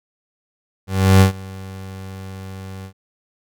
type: tone with ADSR envelope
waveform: 30% pulse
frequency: 95.5 Hz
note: G2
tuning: 45 cents flat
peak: -4 dBFS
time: 0.87-2.93 s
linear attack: 340 ms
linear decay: 110 ms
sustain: -24 dB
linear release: 85 ms
effects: none